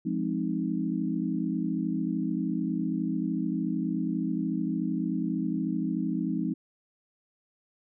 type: chord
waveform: sine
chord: F minor seventh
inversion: none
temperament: equal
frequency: 174.61 / 207.7 / 261.6 / 311.1 Hz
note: F3 / Ab3 / C4 / Eb4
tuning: 0 / 0 / 0 / 0 cents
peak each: -32 dBFS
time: 0.05-6.54 s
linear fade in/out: 10 ms
effects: none